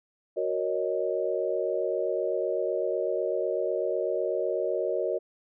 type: chord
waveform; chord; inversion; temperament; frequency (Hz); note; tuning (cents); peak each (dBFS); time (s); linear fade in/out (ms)
sine; D# minor seventh; first; equal; 370 / 466.2 / 554.4 / 622.3; F#4 / A#4 / C#5 / D#5; 0 / 0 / 0 / 0; -31; 0.36-5.19; 20
effects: none